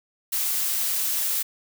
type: noise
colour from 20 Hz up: blue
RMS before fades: -25 dBFS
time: 0.32-1.43 s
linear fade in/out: 10 ms
effects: none